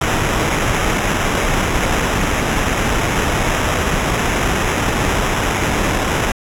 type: noise with sample-and-hold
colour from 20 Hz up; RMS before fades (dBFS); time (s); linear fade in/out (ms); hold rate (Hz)
pink; -17; 0.01-6.32; 5; 4410
effects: low-pass 12000 Hz 12 dB/octave